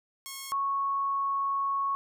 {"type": "tone pair in turn", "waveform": ["5% pulse", "sine"], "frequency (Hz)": [1088, 1104.5], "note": ["C#6", "C#6"], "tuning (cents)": [-33, -7], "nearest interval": "unison", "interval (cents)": 26, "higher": "second", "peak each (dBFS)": -26, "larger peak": "neither", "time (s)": [[0.26, 0.52], [0.52, 1.95]], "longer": "second", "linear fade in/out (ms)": 0, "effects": []}